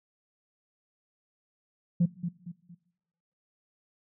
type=tone with echo; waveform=sine; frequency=173.7 Hz; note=F3; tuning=9 cents flat; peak=-18 dBFS; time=2-2.06 s; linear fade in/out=10 ms; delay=230 ms; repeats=3; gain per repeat=-9 dB; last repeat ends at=2.75 s; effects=noise-tail reverb RT60 1.0 s tail -21 dB re dry + tanh soft clip ceiling -17 dBFS